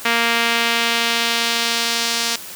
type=tone with band-pass filter sweep; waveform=sawtooth; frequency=232.7 Hz; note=A#3; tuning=3 cents flat; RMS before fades=-19 dBFS; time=0.05-2.36 s; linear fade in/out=5 ms; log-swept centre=2300 to 5200 Hz; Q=1.2; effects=white hiss -34 dBFS RMS until 2.55 s + high-pass 100 Hz 12 dB/octave